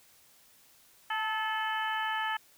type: harmonic tone with a mistuned harmonic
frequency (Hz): 433.4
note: A4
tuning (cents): -26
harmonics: 2 / 3 / 4 / 5 / 6 / 7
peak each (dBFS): -33 / -37 / -34 / -44 / -46 / -40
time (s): 1.1-2.37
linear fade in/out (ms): 5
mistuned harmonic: 2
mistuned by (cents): +28
effects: white hiss -61 dBFS RMS until 2.57 s